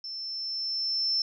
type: tone with level ramp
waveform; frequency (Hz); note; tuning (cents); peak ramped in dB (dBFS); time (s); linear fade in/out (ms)
sine; 5330; E8; +18; -35 to -23; 0.04-1.22; 2
effects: none